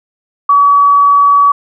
sine tone, 1138 Hz, C#6, 45 cents sharp, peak -4 dBFS, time 0.49-1.52 s, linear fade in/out 5 ms, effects none

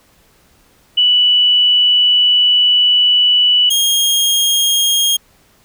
sine / sawtooth tone pair in turn, 2960 / 3246 Hz, F#7 / G#7, 0 / -40 cents, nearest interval major second, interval 160 cents, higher second, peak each -8 dBFS, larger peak neither, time 0.97-3.7 / 3.7-5.17 s, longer first, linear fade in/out 10 ms, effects pink hiss -52 dBFS RMS until 5.64 s

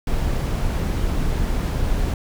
brown noise, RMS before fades -21 dBFS, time 0.07-2.14 s, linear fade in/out 2 ms, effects none

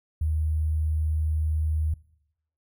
sine tone with sample-and-hold, 77.78 Hz, D#2, in tune, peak -22 dBFS, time 0.21-1.94 s, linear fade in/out 5 ms, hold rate 11025 Hz, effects noise-tail reverb RT60 0.8 s tail -22 dB re dry

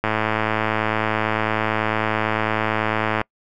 click train, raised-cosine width 0.5 ms, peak -5 dBFS, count 347, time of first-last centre 0.04-3.214 s, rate 109 Hz, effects noise-tail reverb RT60 0.1 s tail -26 dB re dry

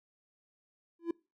triangle tone with exponential growth, 336.9 Hz, E4, 38 cents sharp, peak -24 dBFS, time 0.99-1.11 s, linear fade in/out 5 ms, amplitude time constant 24 ms, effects noise-tail reverb RT60 0.3 s tail -24 dB re dry

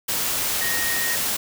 sine tone in noise, 1864.7 Hz, A#6, in tune, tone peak -26 dBFS, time 0.61-1.16 s, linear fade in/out 10 ms, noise white, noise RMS -24 dBFS, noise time 0.08-1.37 s, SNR -5 dB, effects none

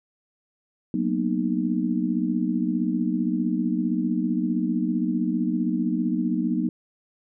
sine chord, B major seventh, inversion second, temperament just, 185.21 / 231.5 / 246.9 / 308.7 Hz, F#3 / A#3 / B3 / D#4, +2 / -12 / 0 / -14 cents, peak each -27 dBFS, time 0.94-6.69 s, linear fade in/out 2 ms, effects none

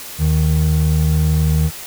triangle tone pair together, 77.31 / 155.56 Hz, D#2 / D#3, -11 / 0 cents, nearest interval octave, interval 1211 cents, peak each -13 dBFS, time 0.18-1.71 s, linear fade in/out 50 ms, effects white hiss -32 dBFS RMS until 1.86 s

